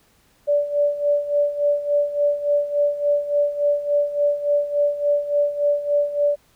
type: tone with tremolo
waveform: sine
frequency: 581 Hz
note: D5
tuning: 19 cents flat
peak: -14 dBFS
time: 0.47-6.36 s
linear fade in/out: 20 ms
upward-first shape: sine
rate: 3.5 Hz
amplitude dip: 75%
effects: pink hiss -59 dBFS RMS until 6.55 s